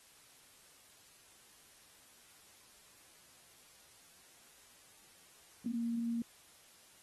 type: tone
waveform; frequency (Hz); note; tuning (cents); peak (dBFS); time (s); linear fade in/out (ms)
sine; 233.1; A#3; 0; -33; 5.66-6.22; 2
effects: white hiss -62 dBFS RMS until 7.02 s + AAC 32 kbps